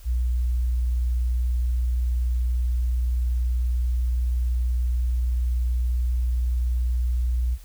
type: tone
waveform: sine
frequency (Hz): 60.9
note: B1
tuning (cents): -24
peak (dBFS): -20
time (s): 0.04-7.58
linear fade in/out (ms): 50
effects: added 40 Hz sine -41 dBFS peak until 7.64 s + white hiss -54 dBFS RMS until 7.64 s